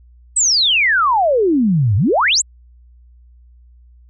sine exponential two-way sweep, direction down then up, 8300 to 92.5 to 8300 Hz, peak -11 dBFS, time 0.36-2.42 s, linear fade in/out 10 ms, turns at 1.96 s, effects added 60 Hz sine -43 dBFS peak until 4.09 s

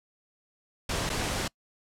pink noise with dropouts, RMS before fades -30 dBFS, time 0.89-1.48 s, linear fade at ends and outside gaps 5 ms, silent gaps 1.094-1.099 s, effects noise-tail reverb RT60 0.1 s tail -26 dB re dry + low-pass 9000 Hz 12 dB/octave

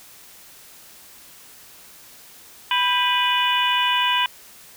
harmonic tone with a mistuned harmonic, 493.9 Hz, B4, in tune, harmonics 2 / 3 / 4 / 5 / 6 / 7, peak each -21 / -27 / -31 / -25 / -22 / -30 dBFS, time 2.71-4.26 s, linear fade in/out 2 ms, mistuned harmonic 3, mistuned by +120 cents, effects white hiss -46 dBFS RMS until 4.76 s

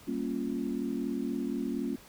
sine chord, G half-diminished seventh, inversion none, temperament equal, 196 / 233.1 / 277.2 / 349.2 Hz, G3 / Bb3 / Db4 / F4, 0 / 0 / 0 / 0 cents, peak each -39 / -34 / -34 / -38 dBFS, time 0.07-1.96 s, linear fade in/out 10 ms, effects pink hiss -54 dBFS RMS until 2.08 s

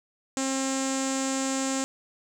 sawtooth tone with low-pass filter, 267.1 Hz, C4, 36 cents sharp, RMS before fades -28 dBFS, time 0.37-1.84 s, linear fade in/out 0 ms, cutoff 7400 Hz, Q 7.5, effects 9-bit

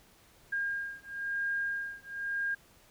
sine beating tone pair, 1614 / 1615 Hz, G#6 / G#6, -50 / -49 cents, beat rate 1 Hz, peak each -35 / -35 dBFS, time 0.52-2.55 s, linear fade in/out 10 ms, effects pink hiss -61 dBFS RMS until 2.9 s

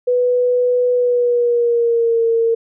sine tone with pitch glide, 493.9 to 458.2 Hz, B4 to A#4, 0 to -30 cents, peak -12 dBFS, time 0.07-2.55 s, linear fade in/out 10 ms, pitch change -130 cents, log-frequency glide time 0.93-2.23 s, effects none

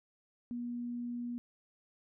sine tone, 240.7 Hz, B3, 44 cents flat, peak -36 dBFS, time 0.51-1.38 s, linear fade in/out 0 ms, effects none

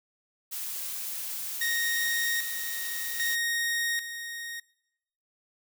blue noise, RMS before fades -35 dBFS, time 0.51-3.36 s, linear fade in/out 20 ms
sawtooth tone with tremolo, 1864.7 Hz, A#6, in tune, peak -23 dBFS, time 1.61-4.6 s, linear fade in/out 5 ms, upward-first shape square, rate 0.63 Hz, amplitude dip 65%
effects noise-tail reverb RT60 0.9 s tail -23 dB re dry

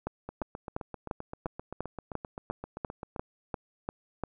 two click trains, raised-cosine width 1 ms, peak -24 / -18 dBFS, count 23 / 13, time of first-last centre 0.29-3.162 / 0.07-4.237 s, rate 7.66 / 2.88 Hz, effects none

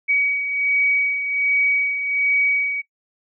sine beating tone pair, 2263 / 2264.3 Hz, C#7 / C#7, +35 / +36 cents, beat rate 1.3 Hz, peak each -18 / -26 dBFS, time 0.08-2.82 s, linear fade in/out 20 ms, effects noise-tail reverb RT60 0.1 s tail -17 dB re dry

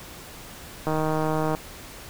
click train, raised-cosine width 1 ms, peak -12 dBFS, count 107, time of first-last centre 0.87-1.549 s, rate 156 Hz, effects pink hiss -42 dBFS RMS until 2.09 s

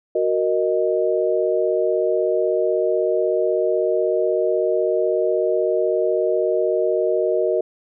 sine chord, D# minor, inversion first, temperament equal, 370 / 466.2 / 622.3 Hz, F#4 / A#4 / D#5, 0 / 0 / 0 cents, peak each -21 dBFS, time 0.15-7.61 s, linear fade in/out 5 ms, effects none

